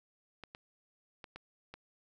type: clicks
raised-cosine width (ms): 0.3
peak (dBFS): -30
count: 5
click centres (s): 0.437 / 0.549 / 1.242 / 1.36 / 1.74
effects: none